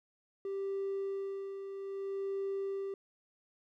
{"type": "tone with tremolo", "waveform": "triangle", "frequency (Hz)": 392, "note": "G4", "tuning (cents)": 0, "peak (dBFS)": -30, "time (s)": [0.45, 2.94], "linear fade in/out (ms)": 2, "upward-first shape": "sine", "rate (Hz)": 0.62, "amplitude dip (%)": 60, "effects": ["tanh soft clip ceiling -29 dBFS"]}